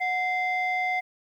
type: tone pair together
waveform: sine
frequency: 735.7 / 2081 Hz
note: F#5 / C7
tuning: -10 / -10 cents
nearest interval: octave + tritone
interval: 1800 cents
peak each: -25 dBFS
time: 0-1.01 s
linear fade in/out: 20 ms
effects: tanh soft clip ceiling -20 dBFS + 10-bit